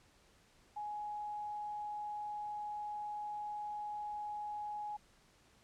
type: tone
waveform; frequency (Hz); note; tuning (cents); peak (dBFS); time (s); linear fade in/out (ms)
sine; 836; G#5; +11; -39; 0.76-4.97; 10
effects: pink hiss -67 dBFS RMS until 5.63 s + low-pass 9000 Hz 12 dB/octave